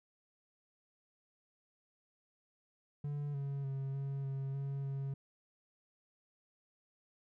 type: tone with pitch steps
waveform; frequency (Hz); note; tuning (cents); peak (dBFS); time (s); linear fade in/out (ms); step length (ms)
triangle; 145.1 / 139.3 / 135.8 / 137.9 / 135.9 / 138.3 / 137.1; D3 / C#3 / C#3 / C#3 / C#3 / C#3 / C#3; -21 / +9 / -35 / -9 / -34 / -4 / -19; -34; 3.04-5.14; 5; 300
effects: none